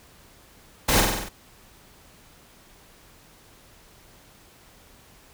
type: noise with echo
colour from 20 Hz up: pink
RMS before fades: -20 dBFS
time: 0.88-1.01 s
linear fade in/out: 10 ms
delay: 47 ms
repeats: 6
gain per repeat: -3 dB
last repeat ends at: 1.292 s
effects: pink hiss -53 dBFS RMS until 5.33 s